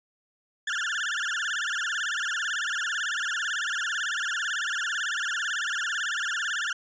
35% pulse tone with vibrato, 1568 Hz, G6, in tune, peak -25 dBFS, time 0.67-6.73 s, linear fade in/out 5 ms, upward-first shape sine, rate 18 Hz, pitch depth 230 cents each way, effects resampled to 16000 Hz

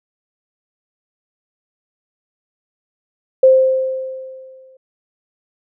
sine tone with exponential decay, 523.3 Hz, C5, in tune, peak -4 dBFS, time 3.43-4.77 s, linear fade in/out 5 ms, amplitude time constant 290 ms, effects none

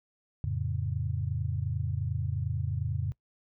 sine chord, F augmented, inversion none, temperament equal, 87.31 / 110 / 138.59 Hz, F2 / A2 / C#3, 0 / 0 / 0 cents, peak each -33 dBFS, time 0.44-3.12 s, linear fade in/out 0 ms, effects noise-tail reverb RT60 0.1 s tail -21 dB re dry

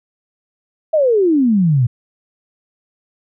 sine exponential sweep, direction down, 656 to 114.8 Hz, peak -10 dBFS, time 0.93-1.87 s, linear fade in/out 10 ms, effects none

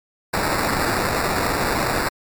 violet noise with sample-and-hold, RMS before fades -21 dBFS, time 0.33-2.09 s, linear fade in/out 10 ms, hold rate 3150 Hz, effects MP3 96 kbps

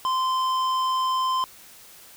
sine tone with tanh clipping, 1036 Hz, C6, 17 cents flat, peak -23 dBFS, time 0.05-1.44 s, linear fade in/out 0 ms, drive 12 dB, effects white hiss -48 dBFS RMS until 2.16 s

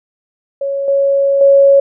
sine tone with level steps, 554.4 Hz, C#5, in tune, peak -15 / -9 / -4 dBFS, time 0.61-1.8 s, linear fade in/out 5 ms, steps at 0.88 / 1.41 s, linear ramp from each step 2 ms, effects none

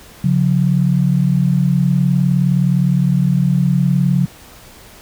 sine tone pair together, 139.31 / 178.8 Hz, C#3 / F3, +9 / +41 cents, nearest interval major third, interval 432 cents, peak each -14 dBFS, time 0.24-4.26 s, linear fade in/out 5 ms, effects pink hiss -41 dBFS RMS until 5.01 s

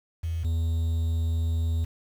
sine / triangle tone pair in turn, 82.41 / 82.08 Hz, E2 / E2, 0 / -7 cents, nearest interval unison, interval 7 cents, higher first, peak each -26 / -21 dBFS, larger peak second, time 0.23-0.44 / 0.44-1.85 s, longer second, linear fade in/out 10 ms, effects 8-bit

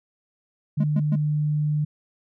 sine tone, 150 Hz, D3, 37 cents sharp, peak -20 dBFS, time 0.77-1.85 s, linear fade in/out 10 ms
triangle tone bursts, 207.7 Hz, G#3, in tune, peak -18 dBFS, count 3, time 0.8-1.157 s, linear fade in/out 5 ms, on 39 ms, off 120 ms
effects none

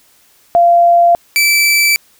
sine / sawtooth tone pair in turn, 690 / 2321 Hz, F5 / D7, -21 / -21 cents, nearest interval octave + major sixth, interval 2100 cents, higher second, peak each -5 dBFS, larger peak neither, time 0.55-1.15 / 1.36-1.96 s, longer neither, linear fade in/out 0 ms, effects white hiss -50 dBFS RMS until 2.19 s

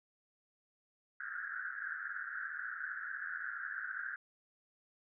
white band-pass noise, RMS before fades -42 dBFS, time 1.2-4.16 s, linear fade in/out 2 ms, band 1400 to 1700 Hz, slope 96 dB/octave, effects none

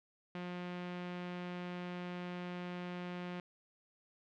sawtooth tone with low-pass filter, 178 Hz, F3, 33 cents sharp, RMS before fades -43 dBFS, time 0.35-3.4 s, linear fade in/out 2 ms, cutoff 2800 Hz, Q 1.4, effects none

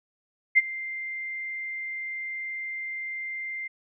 sine tone with ADSR envelope, 2093 Hz, C7, in tune, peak -12 dBFS, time 0.55-3.68 s, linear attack 28 ms, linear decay 29 ms, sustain -19 dB, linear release 12 ms, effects none

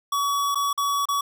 square tone with dropouts, 1132 Hz, C#6, 36 cents sharp, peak -22 dBFS, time 0.12-1.21 s, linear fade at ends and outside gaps 5 ms, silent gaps 0.547-0.555 / 0.73-0.776 / 1.055-1.086 s, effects none

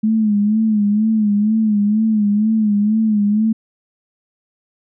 sine tone with vibrato, 212.8 Hz, G#3, 42 cents sharp, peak -12 dBFS, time 0.03-3.53 s, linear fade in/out 10 ms, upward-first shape sine, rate 2.1 Hz, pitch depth 74 cents each way, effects none

